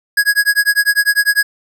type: tone with tremolo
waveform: square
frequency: 1661.2 Hz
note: G#6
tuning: in tune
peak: -8 dBFS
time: 0.17-1.43 s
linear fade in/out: 5 ms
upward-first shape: sine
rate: 10 Hz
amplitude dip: 100%
effects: none